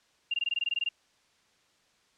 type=tone bursts; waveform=sine; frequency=2794 Hz; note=F7; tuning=in tune; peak=-26 dBFS; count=12; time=0.31-0.89 s; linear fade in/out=5 ms; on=30 ms; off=20 ms; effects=white hiss -67 dBFS RMS until 2.17 s + low-pass 6000 Hz 12 dB/octave